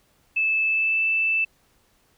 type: tone with pitch glide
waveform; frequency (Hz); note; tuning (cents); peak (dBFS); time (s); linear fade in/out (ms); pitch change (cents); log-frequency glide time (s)
sine; 2622 to 2643; E7 to E7; -10 to +4; -19; 0.36-1.45; 10; +14; 0.65-1.02
effects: pink hiss -63 dBFS RMS until 2.17 s